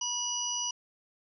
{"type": "harmonic tone with a mistuned harmonic", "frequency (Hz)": 971, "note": "B5", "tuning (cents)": -30, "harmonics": [1, 3, 5, 6], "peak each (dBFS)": [-40, -36, -41, -32], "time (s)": [0.01, 0.71], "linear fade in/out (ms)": 5, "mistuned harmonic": 6, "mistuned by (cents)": 15, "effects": []}